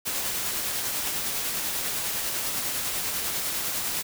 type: noise with tremolo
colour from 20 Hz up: white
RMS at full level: -28 dBFS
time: 0.05-4.03 s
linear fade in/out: 20 ms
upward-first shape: sine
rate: 10 Hz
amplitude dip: 25%
effects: none